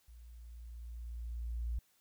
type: tone with level ramp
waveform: sine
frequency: 58.27 Hz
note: A#1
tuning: in tune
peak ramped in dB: -52 to -33 dBFS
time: 0.08-1.79 s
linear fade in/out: 5 ms
effects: white hiss -72 dBFS RMS until 2 s